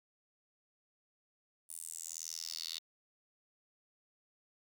10% pulse tone with high-pass filter sweep, 81.6 Hz, E2, 17 cents flat, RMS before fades -44 dBFS, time 1.69-2.79 s, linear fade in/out 10 ms, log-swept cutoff 9900 to 3900 Hz, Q 4.7, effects none

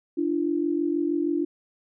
sine tone pair together, 294.9 / 341.2 Hz, D4 / F4, +7 / -40 cents, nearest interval minor third, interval 253 cents, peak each -25 dBFS, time 0.17-1.45 s, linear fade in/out 10 ms, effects none

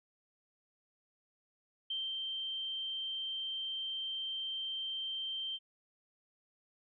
sine tone with ADSR envelope, 3136 Hz, G7, in tune, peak -34 dBFS, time 1.9-5.59 s, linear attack 6 ms, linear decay 220 ms, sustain -2 dB, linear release 41 ms, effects none

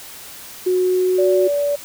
sine tone with pitch glide, 366.2 to 368.7 Hz, F#4 to F#4, -18 to -6 cents, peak -14 dBFS, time 0.66-1.48 s, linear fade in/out 10 ms, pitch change +12 cents, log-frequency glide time 0.82-1.15 s
sine tone, 576 Hz, D5, 34 cents flat, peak -16 dBFS, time 1.18-1.76 s, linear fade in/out 10 ms
effects white hiss -37 dBFS RMS until 1.84 s

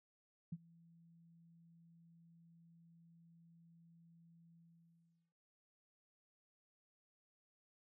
sine tone with ADSR envelope, 167.5 Hz, E3, 28 cents sharp, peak -39 dBFS, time 0.52-5.34 s, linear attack 7 ms, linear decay 41 ms, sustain -24 dB, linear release 770 ms, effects none

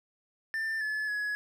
triangle tone with pitch steps, 1785 / 1721 / 1684 Hz, A6 / A6 / G#6, +24 / -39 / +24 cents, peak -28 dBFS, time 0.54-1.35 s, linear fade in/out 0 ms, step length 270 ms, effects none

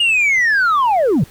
sine linear sweep, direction down, 2879 to 111.7 Hz, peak -9 dBFS, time 0-1.24 s, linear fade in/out 5 ms, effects tanh soft clip ceiling -10 dBFS + pink hiss -44 dBFS RMS until 1.3 s

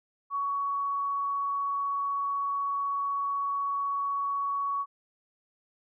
sine tone, 1121 Hz, C#6, 19 cents sharp, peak -27 dBFS, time 0.3-4.86 s, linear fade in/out 50 ms, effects none

